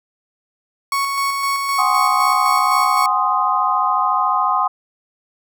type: tone with tremolo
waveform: 35% pulse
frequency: 1108.7 Hz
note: C#6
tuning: in tune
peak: -15 dBFS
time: 0.92-3.06 s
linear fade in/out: 2 ms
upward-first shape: square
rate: 3.9 Hz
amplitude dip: 30%
type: chord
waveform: sine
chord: Ab dominant seventh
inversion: third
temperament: equal with one note detuned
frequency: 740 / 814 / 1046.5 / 1244.5 Hz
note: Gb5 / Ab5 / C6 / Eb6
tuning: 0 / -35 / 0 / 0 cents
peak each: -22 / -22 / -18 / -19 dBFS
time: 1.78-4.68 s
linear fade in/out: 10 ms
effects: none